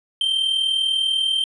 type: tone with amplitude modulation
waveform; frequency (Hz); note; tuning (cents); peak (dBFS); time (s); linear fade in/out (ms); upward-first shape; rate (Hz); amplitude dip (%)
triangle; 3136; G7; 0; -14; 0.21-1.44; 2; sine; 40.1; 55
effects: resampled to 24000 Hz